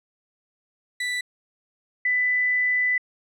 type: tone pair in turn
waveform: 35% pulse / sine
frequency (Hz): 1975.5 / 1993.8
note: B6 / B6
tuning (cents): 0 / +16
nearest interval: unison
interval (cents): 16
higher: second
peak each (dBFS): -23 / -19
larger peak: second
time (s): 1-1.21 / 2.05-2.98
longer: second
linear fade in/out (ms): 5
effects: low-pass 9000 Hz 12 dB/octave